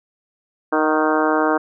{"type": "harmonic tone with a mistuned harmonic", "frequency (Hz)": 155.56, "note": "D#3", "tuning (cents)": 0, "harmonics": [2, 3, 4, 5, 6, 7, 8, 9, 10], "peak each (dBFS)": [-20, -22, -23, -24, -25, -25, -26, -27, -27], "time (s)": [0.72, 1.58], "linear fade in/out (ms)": 10, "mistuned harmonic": 5, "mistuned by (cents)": -26, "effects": []}